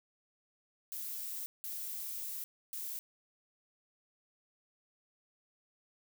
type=noise bursts at uneven times; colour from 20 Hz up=violet; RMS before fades=-41 dBFS; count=3; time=0.92-1.46 / 1.64-2.44 / 2.73-2.99 s; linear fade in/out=0 ms; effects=none